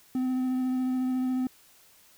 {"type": "tone with vibrato", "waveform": "triangle", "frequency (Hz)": 256.1, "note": "C4", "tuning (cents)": -37, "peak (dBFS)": -23, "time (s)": [0.15, 1.47], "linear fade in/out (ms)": 2, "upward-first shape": "triangle", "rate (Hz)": 14, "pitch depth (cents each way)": 16, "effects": ["white hiss -58 dBFS RMS until 2.17 s"]}